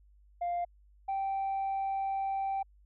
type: tone pair in turn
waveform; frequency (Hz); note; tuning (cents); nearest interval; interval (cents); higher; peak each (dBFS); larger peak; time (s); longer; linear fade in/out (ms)
sine; 698.5 / 780; F5 / G5; 0 / -9; major second; 191; second; -28; neither; 0.41-0.65 / 1.08-2.63; second; 10
effects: tanh soft clip ceiling -28 dBFS + added 50 Hz sine -58 dBFS peak until 2.85 s